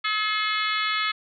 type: harmonic tone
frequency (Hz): 427.7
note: A4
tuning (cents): -49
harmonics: 3 / 4 / 5 / 6 / 7 / 8 / 9 / 10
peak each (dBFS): -27 / -32 / -28 / -35 / -35 / -31 / -39 / -35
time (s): 0.04-1.12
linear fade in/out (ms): 10
effects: none